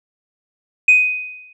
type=tone with exponential decay; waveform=sine; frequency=2500 Hz; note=D#7; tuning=8 cents sharp; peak=-4 dBFS; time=0.88-1.53 s; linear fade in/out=5 ms; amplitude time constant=140 ms; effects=tanh soft clip ceiling -3 dBFS